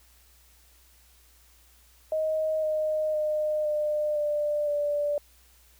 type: tone with pitch steps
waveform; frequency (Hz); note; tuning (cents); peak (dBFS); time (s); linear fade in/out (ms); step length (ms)
sine; 627 / 618.4 / 609.9 / 601.5 / 593.2 / 585; D#5 / D#5 / D#5 / D5 / D5 / D5; +13 / -11 / -35 / +41 / +17 / -7; -24; 2.12-5.18; 2; 510
effects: added 60 Hz sine -59 dBFS peak until 5.79 s + white hiss -60 dBFS RMS until 5.79 s